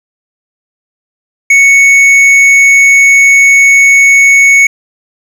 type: tone with hard clipping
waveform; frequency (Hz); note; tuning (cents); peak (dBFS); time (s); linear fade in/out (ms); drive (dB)
sine; 2217; C#7; 0; -3; 1.5-4.67; 5; 6
effects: none